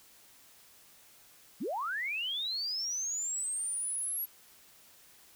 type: linear sweep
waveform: sine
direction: up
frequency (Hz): 154.9 to 11610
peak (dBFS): -32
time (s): 1.6-4.26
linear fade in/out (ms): 20
effects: white hiss -59 dBFS RMS until 5.35 s